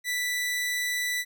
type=tone; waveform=sawtooth; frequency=1975 Hz; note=B6; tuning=in tune; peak=-23 dBFS; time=0.04-1.25 s; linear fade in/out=50 ms; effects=none